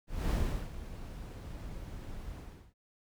brown noise with ADSR envelope, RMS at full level -29 dBFS, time 0.07-2.74 s, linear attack 240 ms, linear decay 380 ms, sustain -14 dB, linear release 380 ms, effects none

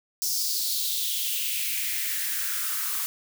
blue noise with high-pass filter sweep, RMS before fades -28 dBFS, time 0.22-3.06 s, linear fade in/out 0 ms, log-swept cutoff 5500 to 1100 Hz, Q 3.9, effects none

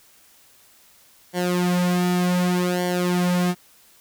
sawtooth tone with flanger, 178.8 Hz, F3, 41 cents sharp, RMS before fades -21 dBFS, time 1.33-3.55 s, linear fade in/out 50 ms, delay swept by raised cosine 0.78 to 3.68 ms, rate 0.66 Hz, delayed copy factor -0.85, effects white hiss -54 dBFS RMS until 4 s

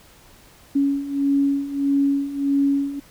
sine beating tone pair, 278.2 / 279.8 Hz, C#4 / C#4, +6 / +16 cents, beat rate 1.6 Hz, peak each -23 / -19 dBFS, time 0.75-3 s, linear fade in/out 10 ms, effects pink hiss -50 dBFS RMS until 3.1 s

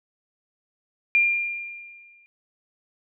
sine tone with exponential decay, 2397 Hz, D7, 35 cents sharp, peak -14 dBFS, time 1.15-2.26 s, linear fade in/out 0 ms, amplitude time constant 240 ms, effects none

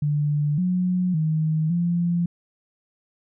sine tone with pitch steps, 147.5 / 181.5 / 156.9 / 172.5 Hz, D3 / F#3 / D#3 / F3, +8 / -33 / +15 / -21 cents, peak -19 dBFS, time 0.02-2.26 s, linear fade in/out 5 ms, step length 560 ms, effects none

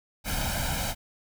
pink noise with comb filter, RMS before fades -29 dBFS, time 0.24-0.95 s, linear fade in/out 50 ms, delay 1.3 ms, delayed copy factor +0.8, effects none

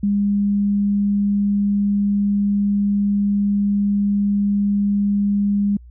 sine tone, 202.5 Hz, G#3, 43 cents flat, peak -15 dBFS, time 0.03-5.77 s, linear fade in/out 5 ms, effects added 60 Hz sine -39 dBFS peak until 5.9 s

